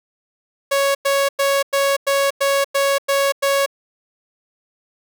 sawtooth tone bursts, 555 Hz, C#5, 2 cents sharp, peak -11 dBFS, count 9, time 0.71-3.662 s, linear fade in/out 10 ms, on 240 ms, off 99 ms, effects none

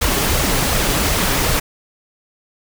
pink noise with flanger, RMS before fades -17 dBFS, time 0.01-1.6 s, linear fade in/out 10 ms, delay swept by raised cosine 1.5 to 7.4 ms, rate 2.7 Hz, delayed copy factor +0.5, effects none

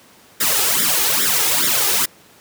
white noise with flanger, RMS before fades -17 dBFS, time 0.4-2.06 s, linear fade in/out 10 ms, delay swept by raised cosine 0.55 to 2.45 ms, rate 2.4 Hz, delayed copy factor +0.8, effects pink hiss -48 dBFS RMS until 2.4 s + high-pass 150 Hz 12 dB/octave

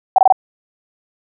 sine tone bursts, 760 Hz, F#5, 46 cents sharp, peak -5 dBFS, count 4, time 0.16-0.324 s, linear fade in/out 2 ms, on 23 ms, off 24 ms, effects none

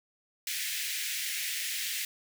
pink high-pass noise, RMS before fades -34 dBFS, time 0.47-2.05 s, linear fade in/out 2 ms, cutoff 1800 Hz, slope 48 dB/octave, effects none

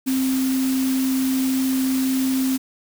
sine tone in noise, 262.6 Hz, C4, 6 cents sharp, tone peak -18 dBFS, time 0.06-2.58 s, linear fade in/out 20 ms, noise white, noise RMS -31 dBFS, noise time 0.06-2.58 s, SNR +10 dB, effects none

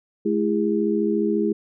sine tone cluster, 213 / 332.1 / 406.3 Hz, G#3 / E4 / G#4, +44 / +13 / -38 cents, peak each -23 dBFS, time 0.25-1.53 s, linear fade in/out 10 ms, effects none

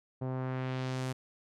sawtooth tone with low-pass filter sweep, 129.5 Hz, C3, 17 cents flat, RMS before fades -35 dBFS, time 0.21-1.13 s, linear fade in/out 10 ms, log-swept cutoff 690 to 11000 Hz, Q 1, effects none

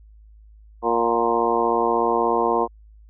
harmonic tone with a mistuned harmonic, 116.54 Hz, A#2, in tune, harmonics 2 / 3 / 4 / 5 / 6 / 7 / 8 / 9, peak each -30 / -25 / -23 / -30 / -25 / -30 / -24 / -25 dBFS, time 0.82-2.68 s, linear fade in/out 50 ms, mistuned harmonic 6, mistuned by +33 cents, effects added 53 Hz sine -45 dBFS peak until 3.09 s

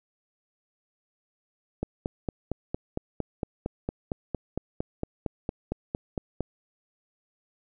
click train, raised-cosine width 2 ms, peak -15 dBFS, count 21, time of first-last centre 1.83-6.407 s, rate 4.37 Hz, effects none

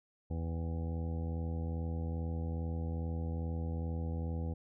harmonic tone with a mistuned harmonic, 82.41 Hz, E2, in tune, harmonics 1 / 2 / 3 / 4 / 5 / 6 / 7 / 9 / 10, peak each -35 / -41 / -45 / -50 / -56 / -48 / -58 / -57 / -56 dBFS, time 0.3-4.54 s, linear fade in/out 10 ms, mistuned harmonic 10, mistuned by -26 cents, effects none

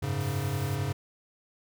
square chord, F# suspended second, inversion none, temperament equal, 92.5 / 103.83 / 138.59 Hz, F#2 / G#2 / C#3, 0 / 0 / 0 cents, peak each -36 / -33 / -32 dBFS, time 0.02-0.93 s, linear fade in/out 10 ms
white high-pass noise, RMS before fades -47 dBFS, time 0.2-0.76 s, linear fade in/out 10 ms, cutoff 1300 Hz, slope 96 dB/octave
effects none

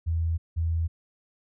sine tone pair in turn, 82.41 / 82.41 Hz, E2 / E2, 0 / 0 cents, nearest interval unison, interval 0 cents, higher neither, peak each -23 dBFS, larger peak neither, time 0.06-0.38 / 0.56-0.88 s, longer neither, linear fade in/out 20 ms, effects none

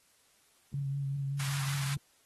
sine tone with vibrato, 138.9 Hz, C#3, 4 cents sharp, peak -31 dBFS, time 0.74-1.97 s, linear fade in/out 2 ms, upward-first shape triangle, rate 5.2 Hz, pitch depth 32 cents each way
pink high-pass noise, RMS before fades -40 dBFS, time 1.39-1.95 s, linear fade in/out 10 ms, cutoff 970 Hz, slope 24 dB/octave
effects white hiss -67 dBFS RMS until 2.25 s + AAC 32 kbps

